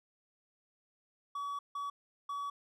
triangle tone bursts at uneven times, 1136 Hz, C#6, 42 cents sharp, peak -34 dBFS, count 3, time 1.35-1.59 / 1.75-1.9 / 2.29-2.5 s, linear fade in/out 5 ms, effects none

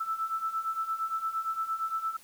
sine beating tone pair, 1315 / 1323.7 Hz, E6 / E6, -5 / +7 cents, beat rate 8.7 Hz, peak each -35 / -31 dBFS, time 0-2.17 s, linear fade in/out 10 ms, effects white hiss -56 dBFS RMS until 2.23 s

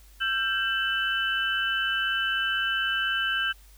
sine tone cluster, 1351 / 1574 / 2653 / 2999 Hz, E6 / G6 / E7 / F#7, +42 / +7 / +10 / +23 cents, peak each -34 / -26 / -35 / -29 dBFS, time 0.2-3.53 s, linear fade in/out 20 ms, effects added 50 Hz sine -50 dBFS peak until 3.77 s + white hiss -58 dBFS RMS until 3.77 s

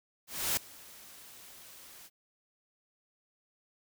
white noise with ADSR envelope, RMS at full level -29 dBFS, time 0.27-2.1 s, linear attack 300 ms, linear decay 4 ms, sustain -23 dB, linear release 42 ms, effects none

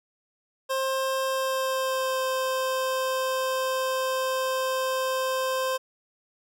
25% pulse tone with pitch glide, 530 to 521.5 Hz, C5 to C5, +22 to -6 cents, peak -21 dBFS, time 0.69-5.78 s, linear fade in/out 20 ms, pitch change -28 cents, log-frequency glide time 1.26-2.25 s, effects none

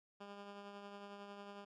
10% pulse tone with tremolo, 201.8 Hz, G#3, 49 cents flat, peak -40 dBFS, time 0.2-1.65 s, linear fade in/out 10 ms, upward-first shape triangle, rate 11 Hz, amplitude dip 40%, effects low-pass 4000 Hz 12 dB/octave

